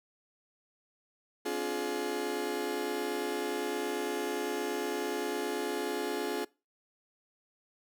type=chord; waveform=35% pulse; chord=D half-diminished seventh; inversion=third; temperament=just; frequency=264.3 / 293.7 / 352.4 / 422.9 Hz; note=C4 / D4 / F4 / Ab4; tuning=+18 / 0 / +16 / +31 cents; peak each=-39 / -38 / -35 / -33 dBFS; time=1.45-6.45 s; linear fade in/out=10 ms; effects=noise-tail reverb RT60 0.3 s tail -24 dB re dry